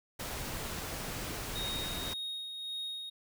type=noise; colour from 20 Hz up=pink; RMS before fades=-39 dBFS; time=0.19-2.14 s; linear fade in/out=10 ms
type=tone with tremolo; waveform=triangle; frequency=3736 Hz; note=A#7; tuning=3 cents sharp; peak=-34 dBFS; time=1.55-3.1 s; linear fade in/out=10 ms; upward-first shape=sine; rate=1.8 Hz; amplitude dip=40%
effects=none